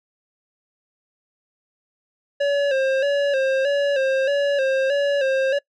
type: tone with vibrato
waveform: square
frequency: 550 Hz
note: C#5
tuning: 14 cents flat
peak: -18 dBFS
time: 2.4-5.59 s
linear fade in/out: 10 ms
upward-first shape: square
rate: 1.6 Hz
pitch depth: 56 cents each way
effects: noise-tail reverb RT60 0.1 s tail -23 dB re dry + low-pass 3000 Hz 12 dB/octave